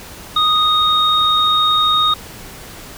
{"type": "tone pair together", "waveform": "sine", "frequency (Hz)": [1244.5, 3725], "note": ["D#6", "A#7"], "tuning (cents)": [0, -2], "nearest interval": "octave + perfect fifth", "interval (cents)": 1898, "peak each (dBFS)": -14, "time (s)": [0.36, 2.14], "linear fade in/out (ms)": 5, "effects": ["pink hiss -35 dBFS RMS until 2.97 s"]}